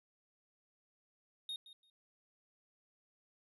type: tone with echo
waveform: triangle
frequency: 3713 Hz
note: A#7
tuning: 8 cents flat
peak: -38 dBFS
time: 1.49-1.56 s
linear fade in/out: 2 ms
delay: 170 ms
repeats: 2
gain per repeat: -15 dB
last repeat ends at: 1.9 s
effects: resampled to 32000 Hz